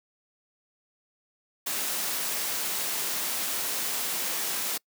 white noise, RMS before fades -30 dBFS, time 1.66-4.78 s, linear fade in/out 10 ms, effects noise-tail reverb RT60 0.1 s tail -26 dB re dry + high-pass 200 Hz 12 dB/octave

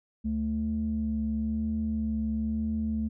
sine tone pair together, 73.67 / 220 Hz, D2 / A3, +6 / 0 cents, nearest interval octave + perfect fifth, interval 1894 cents, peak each -32 / -27 dBFS, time 0.24-3.09 s, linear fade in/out 20 ms, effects tanh soft clip ceiling -20 dBFS

